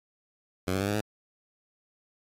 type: tone with pitch steps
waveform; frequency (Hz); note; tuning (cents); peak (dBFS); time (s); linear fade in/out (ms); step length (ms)
10% pulse; 92.3 / 95.72 / 99.27 / 102.95 / 106.76; F#2 / G2 / G2 / G#2 / G#2; -4 / -41 / +22 / -15 / +48; -18; 0.67-1.01; 10; 68
effects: MP3 96 kbps